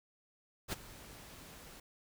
pink noise with ADSR envelope, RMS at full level -36 dBFS, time 0.68-1.8 s, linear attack 45 ms, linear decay 21 ms, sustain -17 dB, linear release 4 ms, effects none

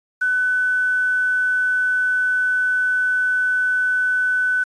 sine tone with quantisation, 1500 Hz, F#6, 23 cents sharp, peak -16 dBFS, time 0.21-4.64 s, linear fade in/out 10 ms, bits 7, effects resampled to 22050 Hz

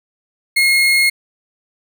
35% pulse tone, 2154 Hz, C7, 50 cents sharp, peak -9 dBFS, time 0.56-1.1 s, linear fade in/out 10 ms, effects none

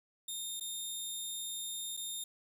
15% pulse tone with dropouts, 3658 Hz, A#7, 33 cents flat, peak -31 dBFS, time 0.28-2.24 s, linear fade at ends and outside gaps 5 ms, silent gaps 0.599-0.608 / 1.968-1.973 s, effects 10-bit

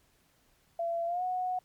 sine tone with pitch glide, 677 to 734 Hz, E5 to F#5, +46 to -14 cents, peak -29 dBFS, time 0.79-1.59 s, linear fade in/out 5 ms, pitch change +140 cents, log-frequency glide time 1.06-1.23 s, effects pink hiss -68 dBFS RMS until 1.64 s + MP3 96 kbps

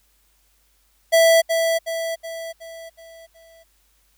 square tone with echo, 659.3 Hz, E5, in tune, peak -12 dBFS, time 1.12-1.42 s, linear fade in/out 20 ms, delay 370 ms, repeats 6, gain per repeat -6 dB, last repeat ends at 3.64 s, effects added 50 Hz sine -63 dBFS peak until 4.17 s + white hiss -63 dBFS RMS until 4.17 s

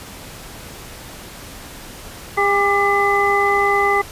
harmonic tone with a mistuned harmonic, 403.2 Hz, G4, 49 cents sharp, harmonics 1 / 2 / 3 / 5, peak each -19 / -19 / -19 / -19 dBFS, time 2.37-4.02 s, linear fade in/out 10 ms, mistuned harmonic 3, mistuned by -32 cents, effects pink hiss -36 dBFS RMS until 4.11 s + resampled to 32000 Hz

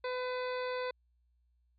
harmonic tone, 503 Hz, B4, 32 cents sharp, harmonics 1 / 2 / 3 / 4 / 5 / 7 / 8 / 9, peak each -35 / -41 / -45 / -47 / -49 / -52 / -53 / -54 dBFS, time 0.04-0.91 s, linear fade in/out 5 ms, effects added 60 Hz sine -69 dBFS peak until 1.78 s

